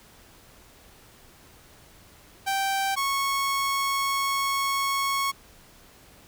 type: tone pair in turn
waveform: sawtooth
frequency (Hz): 781 / 1101.5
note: G5 / C#6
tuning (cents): -7 / -11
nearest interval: tritone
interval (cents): 596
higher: second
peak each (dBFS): -20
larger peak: neither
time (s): 2.46-2.96 / 2.96-5.32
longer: second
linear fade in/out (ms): 20
effects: pink hiss -53 dBFS RMS until 6.27 s